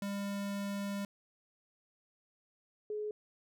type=tone pair in turn; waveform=square / sine; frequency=200.4 / 422.7 Hz; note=G3 / G#4; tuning=+38 / +31 cents; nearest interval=octave + minor second; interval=1293 cents; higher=second; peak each=-36 / -35 dBFS; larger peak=second; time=0.02-1.05 / 2.9-3.11 s; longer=first; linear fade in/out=2 ms; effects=none